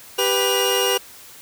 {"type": "tone cluster", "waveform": "sawtooth", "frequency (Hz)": [393.5, 493.4, 2847], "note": ["G4", "B4", "F7"], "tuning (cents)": [7, -2, 33], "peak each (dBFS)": -18, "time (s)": [0.18, 0.98], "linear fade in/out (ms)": 10, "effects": ["white hiss -43 dBFS RMS until 1.41 s"]}